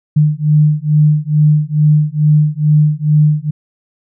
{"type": "beating tone pair", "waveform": "sine", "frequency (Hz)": [150, 152.3], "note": ["D3", "D#3"], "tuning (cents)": [37, -37], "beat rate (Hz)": 2.3, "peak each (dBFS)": -11, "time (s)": [0.16, 3.51], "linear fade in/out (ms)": 10, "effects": []}